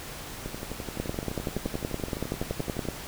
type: two click trains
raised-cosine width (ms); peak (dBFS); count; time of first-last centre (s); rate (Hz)
2; -21 / -15; 29 / 21; 0.46-2.853 / 1-2.887; 11.7 / 10.6
effects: pink hiss -40 dBFS RMS until 3.07 s